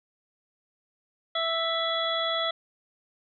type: harmonic tone with a mistuned harmonic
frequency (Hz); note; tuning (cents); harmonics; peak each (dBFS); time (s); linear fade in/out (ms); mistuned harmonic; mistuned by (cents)
659.3; E5; 0; 1 / 2 / 3 / 5 / 6; -30 / -31 / -35 / -29 / -39; 1.35-2.51; 5; 5; +39
effects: none